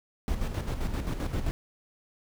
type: noise with tremolo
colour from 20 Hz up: brown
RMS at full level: -28 dBFS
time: 0.28-1.51 s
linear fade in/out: 0 ms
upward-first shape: square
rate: 7.6 Hz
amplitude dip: 55%
effects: none